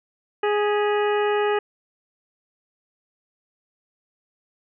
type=harmonic tone with a mistuned harmonic; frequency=415.3 Hz; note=G#4; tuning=in tune; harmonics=1 / 2 / 3 / 4 / 5 / 6 / 7; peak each=-20 / -26 / -30 / -32 / -34 / -36 / -37 dBFS; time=0.43-1.59 s; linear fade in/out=5 ms; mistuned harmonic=5; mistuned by=-110 cents; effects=none